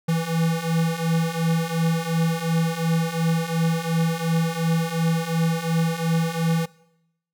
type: beating tone pair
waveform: square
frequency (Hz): 163 / 165.8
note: E3 / E3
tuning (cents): -19 / +10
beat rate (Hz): 2.8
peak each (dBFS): -26 / -23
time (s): 0.08-6.66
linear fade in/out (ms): 10
effects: noise-tail reverb RT60 0.8 s tail -20 dB re dry